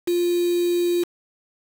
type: tone with quantisation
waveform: sine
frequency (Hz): 349.2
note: F4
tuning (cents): 0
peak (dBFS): -18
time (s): 0.07-1.04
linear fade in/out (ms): 10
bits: 5
effects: none